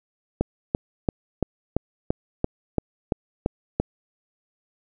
click train, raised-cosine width 2 ms, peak -7 dBFS, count 11, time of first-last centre 0.41-3.8 s, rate 2.95 Hz, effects none

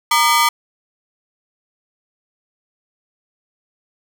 sawtooth ring-modulated tone, 1073 Hz, C6, 43 cents sharp, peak -5 dBFS, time 0.11-0.49 s, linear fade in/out 5 ms, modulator 136 Hz, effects 7-bit

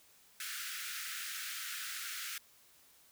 pink high-pass noise, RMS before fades -42 dBFS, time 0.4-2.38 s, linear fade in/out 2 ms, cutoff 1300 Hz, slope 96 dB/octave, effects white hiss -64 dBFS RMS until 3.11 s

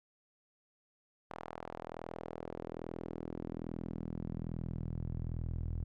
sawtooth tone with band-pass filter sweep, 41.2 Hz, E1, in tune, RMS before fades -41 dBFS, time 1.3-5.84 s, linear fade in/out 10 ms, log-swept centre 920 to 84 Hz, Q 1.3, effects none

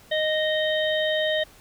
harmonic tone, 620 Hz, D#5, 6 cents flat, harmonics 1 / 3 / 5 / 6, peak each -23 / -28 / -30 / -31 dBFS, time 0.11-1.44 s, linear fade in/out 10 ms, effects pink hiss -52 dBFS RMS until 1.6 s

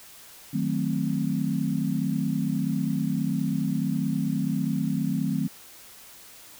sine chord, D# diminished seventh, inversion none, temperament equal, 155.56 / 185 / 220 / 261.6 Hz, D#3 / F#3 / A3 / C4, 0 / 0 / 0 / 0 cents, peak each -29 dBFS, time 0.53-5.48 s, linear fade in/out 10 ms, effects white hiss -48 dBFS RMS until 6.59 s

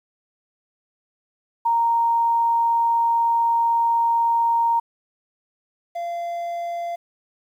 sine / triangle tone pair in turn, 929 / 688.1 Hz, A#5 / F5, -6 / -26 cents, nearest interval perfect fourth, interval 520 cents, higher first, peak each -16 / -23 dBFS, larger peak first, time 1.65-4.8 / 5.95-6.96 s, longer first, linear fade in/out 10 ms, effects 9-bit

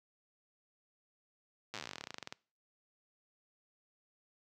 slowing click train, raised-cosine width 0.2 ms, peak -24 dBFS, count 26, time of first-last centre 1.74-2.325 s, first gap 8 ms, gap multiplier 1.08, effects noise-tail reverb RT60 0.4 s tail -24 dB re dry + high-pass 100 Hz 12 dB/octave

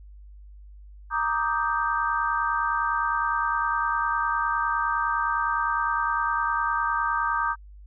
sine chord, Eb major seventh, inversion second, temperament equal, 932.3 / 1174.7 / 1244.5 / 1568 Hz, Bb5 / D6 / Eb6 / G6, 0 / 0 / 0 / 0 cents, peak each -28 dBFS, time 1.1-7.56 s, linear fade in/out 50 ms, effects added 50 Hz sine -43 dBFS peak until 7.86 s

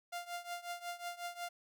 sawtooth tone with tremolo, 698.5 Hz, F5, in tune, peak -34 dBFS, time 0.12-1.49 s, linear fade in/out 10 ms, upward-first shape triangle, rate 5.5 Hz, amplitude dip 90%, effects none

